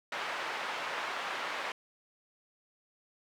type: band-pass noise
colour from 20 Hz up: pink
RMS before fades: -37 dBFS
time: 0.12-1.72 s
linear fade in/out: 2 ms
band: 810 to 2500 Hz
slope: 12 dB/octave
effects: none